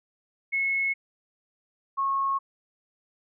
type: tone pair in turn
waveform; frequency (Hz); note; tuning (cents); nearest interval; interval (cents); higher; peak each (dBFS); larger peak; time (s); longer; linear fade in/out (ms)
sine; 2185 / 1092.5; C#7 / C#6; -26 / -26; octave; 1200; first; -23; neither; 0.52-0.94 / 1.97-2.39; neither; 20
effects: none